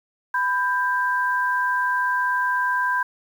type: tone pair together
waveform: sine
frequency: 997.2 / 1583 Hz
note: B5 / G6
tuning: +16 / +17 cents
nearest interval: minor sixth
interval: 801 cents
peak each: -22 dBFS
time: 0.34-3.03 s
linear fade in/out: 5 ms
effects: 8-bit